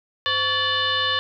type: tone with frequency modulation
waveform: sine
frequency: 2349 Hz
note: D7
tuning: in tune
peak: -19 dBFS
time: 0.26-1.19 s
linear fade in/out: 0 ms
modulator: 611 Hz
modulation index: 2.5
effects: none